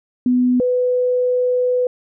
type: tone pair in turn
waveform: sine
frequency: 249.2 / 498.4 Hz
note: B3 / B4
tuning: +16 / +16 cents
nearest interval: octave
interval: 1200 cents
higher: second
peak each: -12 / -14 dBFS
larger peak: first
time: 0.26-0.6 / 0.6-1.87 s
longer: second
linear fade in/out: 2 ms
effects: none